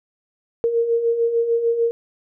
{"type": "beating tone pair", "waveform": "sine", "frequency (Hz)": [459.5, 466.2], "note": ["A#4", "A#4"], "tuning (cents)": [-25, 0], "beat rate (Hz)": 6.7, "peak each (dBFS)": [-25, -17], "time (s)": [0.64, 1.91], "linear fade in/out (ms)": 0, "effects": []}